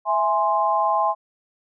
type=chord; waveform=sine; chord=E augmented; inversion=none; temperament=equal; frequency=659.3 / 830.6 / 1046.5 Hz; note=E5 / G#5 / B#5; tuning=0 / 0 / 0 cents; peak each=-24 / -21 / -21 dBFS; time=0.05-1.15 s; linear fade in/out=50 ms; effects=none